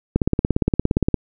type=click train; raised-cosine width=3 ms; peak=-3 dBFS; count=18; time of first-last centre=0.16-1.143 s; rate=17.3 Hz; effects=none